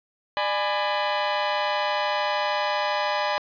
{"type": "chord", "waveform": "sawtooth", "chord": "G# diminished", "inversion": "second", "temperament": "just", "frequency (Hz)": [598, 830.6, 996.7], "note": ["D5", "G#5", "B5"], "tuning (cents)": [31, 0, 16], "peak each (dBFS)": [-23, -23, -24], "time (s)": [0.37, 3.38], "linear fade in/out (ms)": 0, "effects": ["resampled to 11025 Hz", "9-bit"]}